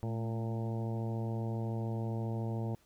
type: harmonic tone with a mistuned harmonic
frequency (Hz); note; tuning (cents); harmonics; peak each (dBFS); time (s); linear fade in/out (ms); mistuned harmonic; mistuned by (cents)
114.2; A#2; -35; 1 / 2 / 3 / 4 / 5 / 6 / 7 / 8; -34 / -40 / -44 / -46 / -48 / -50 / -51 / -52; 0.03-2.75; 0; 2; -54
effects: pink hiss -68 dBFS RMS until 2.85 s